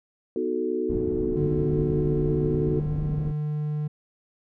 sine chord, B dominant seventh, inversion none, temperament equal, 246.9 / 311.1 / 370 / 440 Hz, B3 / D#4 / F#4 / A4, 0 / 0 / 0 / 0 cents, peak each -32 / -31 / -27 / -29 dBFS, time 0.36-2.8 s, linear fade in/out 2 ms
pink low-pass noise, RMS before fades -32 dBFS, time 0.89-3.32 s, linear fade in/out 10 ms, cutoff 260 Hz, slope 12 dB/octave
triangle tone with pitch glide, 148.6 to 149.98 Hz, D3 to D3, +21 to +37 cents, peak -23 dBFS, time 1.36-3.88 s, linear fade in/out 10 ms, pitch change +16 cents, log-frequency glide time 2.43-3.09 s
effects none

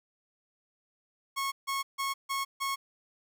sawtooth tone bursts, 1095 Hz, C#6, 22 cents flat, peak -26 dBFS, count 5, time 1.36-2.76 s, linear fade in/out 20 ms, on 160 ms, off 150 ms, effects none

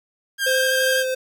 sawtooth tone with vibrato, 1600 Hz, G6, 35 cents sharp, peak -16 dBFS, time 0.38-1.05 s, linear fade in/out 50 ms, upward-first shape sine, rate 12 Hz, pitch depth 20 cents each way
square tone with tremolo, 518 Hz, C5, 17 cents flat, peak -20 dBFS, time 0.46-1.15 s, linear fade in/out 10 ms, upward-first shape triangle, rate 2.9 Hz, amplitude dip 25%
effects 9-bit

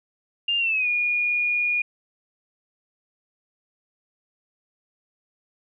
sine tone with pitch glide, 2802 to 2439 Hz, F7 to D#7, +5 to -35 cents, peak -20 dBFS, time 0.48-1.82 s, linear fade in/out 5 ms, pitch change -240 cents, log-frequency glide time 0.58-0.88 s, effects none

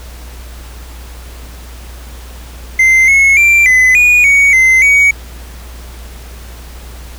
triangle tone with pitch steps, 2077 / 2184 / 2358 / 2021 / 2455 / 2240 / 2065 / 2251 Hz, C7 / C#7 / D7 / B6 / D#7 / C#7 / C7 / C#7, -13 / -26 / +6 / +39 / -24 / +18 / -23 / +26 cents, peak -3 dBFS, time 2.79-5.11 s, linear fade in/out 5 ms, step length 290 ms, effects added 60 Hz sine -28 dBFS peak until 7.18 s + pink hiss -36 dBFS RMS until 7.18 s

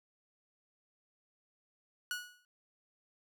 sawtooth tone with exponential decay, 1463 Hz, F#6, 20 cents flat, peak -29 dBFS, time 2.11-2.45 s, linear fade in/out 1 ms, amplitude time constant 72 ms, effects none

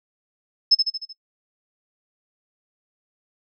sine tone with echo, 5210 Hz, E8, 21 cents flat, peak -10 dBFS, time 0.71-0.75 s, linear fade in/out 10 ms, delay 76 ms, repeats 5, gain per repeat -5 dB, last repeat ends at 1.13 s, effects noise-tail reverb RT60 0.1 s tail -22 dB re dry

